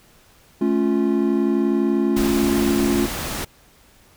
triangle chord, A augmented, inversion none, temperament equal with one note detuned, 216.8 / 277.2 / 349.2 Hz, A3 / C#4 / E#4, -25 / 0 / 0 cents, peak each -19 dBFS, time 0.61-3.06 s, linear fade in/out 5 ms
pink noise, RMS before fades -27 dBFS, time 2.16-3.45 s, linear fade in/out 10 ms
effects pink hiss -53 dBFS RMS until 4.16 s

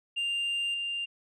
sine tone with level steps, 2794 Hz, F7, in tune, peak -25 / -29 dBFS, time 0.16-1.06 s, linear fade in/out 20 ms, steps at 0.74 s, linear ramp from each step 2 ms, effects tanh soft clip ceiling -27 dBFS

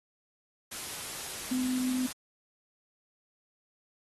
sine tone in noise, 254.6 Hz, C4, 47 cents flat, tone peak -28 dBFS, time 1.51-2.07 s, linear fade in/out 10 ms, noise white, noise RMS -39 dBFS, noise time 0.71-2.13 s, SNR +8 dB, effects AAC 32 kbps

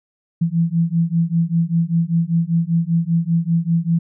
sine beating tone pair, 164.81 / 169.91 Hz, E3 / F3, 0 / -47 cents, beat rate 5.1 Hz, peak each -18 dBFS, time 0.41-3.99 s, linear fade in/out 10 ms, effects none

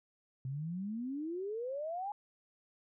sine exponential sweep, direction up, 127.1 to 842 Hz, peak -36 dBFS, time 0.45-2.12 s, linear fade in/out 2 ms, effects none

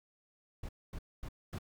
brown noise bursts, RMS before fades -41 dBFS, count 4, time 0.63-1.586 s, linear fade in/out 5 ms, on 59 ms, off 240 ms, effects none

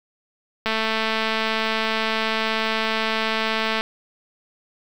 click train, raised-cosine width 0.3 ms, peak -7 dBFS, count 697, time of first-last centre 0.66-3.809 s, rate 221 Hz, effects 7-bit

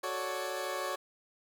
20% pulse chord, D major seventh, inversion first, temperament equal with one note detuned, 370 / 438.7 / 554.4 / 587.3 Hz, F#4 / A4 / C#5 / D5, 0 / -5 / 0 / 0 cents, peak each -35 / -38 / -32 / -36 dBFS, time 0.03-0.96 s, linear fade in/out 10 ms, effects none

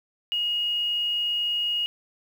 sine tone with quantisation, 2874 Hz, F7, 49 cents sharp, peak -23 dBFS, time 0.32-1.86 s, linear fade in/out 0 ms, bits 8, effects none

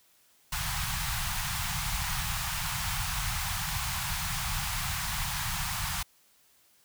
pink band-stop noise, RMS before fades -32 dBFS, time 0.52-6.03 s, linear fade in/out 5 ms, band 170 to 780 Hz, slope 48 dB/octave, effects white hiss -64 dBFS RMS until 6.84 s

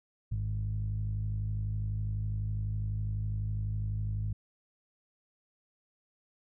sawtooth tone with low-pass filter, 52 Hz, G#1, 3 cents sharp, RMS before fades -33 dBFS, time 0.31-4.33 s, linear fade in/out 5 ms, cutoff 120 Hz, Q 9.5, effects none

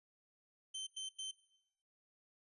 sawtooth tone bursts, 3096 Hz, G7, 22 cents flat, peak -38 dBFS, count 3, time 0.74-1.314 s, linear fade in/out 10 ms, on 130 ms, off 92 ms, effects noise-tail reverb RT60 0.9 s tail -19 dB re dry + resampled to 24000 Hz

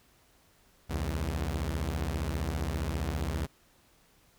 sawtooth beating tone pair, 66.6 / 81.6 Hz, C2 / E2, +31 / -17 cents, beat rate 15 Hz, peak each -29 dBFS, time 0.89-3.47 s, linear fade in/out 20 ms, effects pink hiss -64 dBFS RMS until 4.38 s

